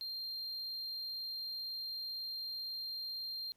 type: tone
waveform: triangle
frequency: 4186 Hz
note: C8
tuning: in tune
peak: -38 dBFS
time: 0.01-3.52 s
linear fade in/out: 0 ms
effects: pink hiss -75 dBFS RMS until 3.56 s